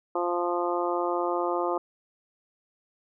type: harmonic tone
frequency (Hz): 174.9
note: F3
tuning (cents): +3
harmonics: 2 / 3 / 4 / 5 / 6 / 7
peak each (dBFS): -29 / -31 / -32 / -33 / -34 / -34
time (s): 0.15-1.78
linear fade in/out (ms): 5
effects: none